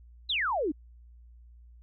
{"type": "exponential sweep", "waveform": "sine", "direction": "down", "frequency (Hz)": [4103, 270], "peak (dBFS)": -26, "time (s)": [0.29, 0.72], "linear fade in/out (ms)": 10, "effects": ["added 59 Hz sine -50 dBFS peak until 1.82 s"]}